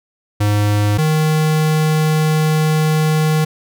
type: tone pair in turn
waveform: square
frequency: 103.83 / 155.57 Hz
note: G#2 / D#3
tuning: 0 / 0 cents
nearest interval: perfect fifth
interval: 700 cents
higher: second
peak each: -13 dBFS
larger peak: neither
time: 0.4-0.98 / 0.98-3.45 s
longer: second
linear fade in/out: 10 ms
effects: none